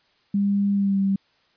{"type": "tone with pitch glide", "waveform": "sine", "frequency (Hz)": [200.6, 195.34], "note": ["G3", "G3"], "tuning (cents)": [40, -6], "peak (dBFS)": -18, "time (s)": [0.34, 1.16], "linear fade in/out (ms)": 5, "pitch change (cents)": -46, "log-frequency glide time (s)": [0.73, 0.99], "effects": ["white hiss -63 dBFS RMS until 1.56 s", "resampled to 11025 Hz"]}